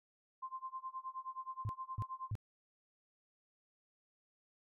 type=tone with tremolo; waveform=sine; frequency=1046.5 Hz; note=C6; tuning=in tune; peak=-39 dBFS; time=0.42-2.31 s; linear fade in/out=10 ms; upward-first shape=sine; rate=9.5 Hz; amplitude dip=95%
type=tone bursts; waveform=sine; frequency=106.5 Hz; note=G#2; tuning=44 cents sharp; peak=-35 dBFS; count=3; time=1.65-2.353 s; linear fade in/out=0 ms; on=41 ms; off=290 ms
effects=none